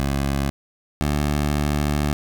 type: tone pair in turn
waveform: 15% pulse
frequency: 69.3 / 73.42 Hz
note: C#2 / D2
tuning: 0 / 0 cents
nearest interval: minor second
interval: 100 cents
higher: second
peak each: -14 / -13 dBFS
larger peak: second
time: 0-0.5 / 1.01-2.13 s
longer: second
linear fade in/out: 0 ms
effects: none